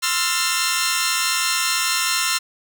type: chord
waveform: 10% pulse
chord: F major seventh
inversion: second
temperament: equal with one note detuned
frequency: 1046.5 / 1318.5 / 1396.9 / 1788.7 Hz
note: C6 / E6 / F6 / A6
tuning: 0 / 0 / 0 / +28 cents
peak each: -16 dBFS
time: 0.02-2.39 s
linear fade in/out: 20 ms
effects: none